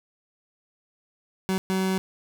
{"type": "tone bursts at uneven times", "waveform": "30% pulse", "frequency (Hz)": 189, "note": "F#3", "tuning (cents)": 37, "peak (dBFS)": -20, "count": 2, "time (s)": [[1.49, 1.58], [1.7, 1.98]], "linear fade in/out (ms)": 0, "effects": []}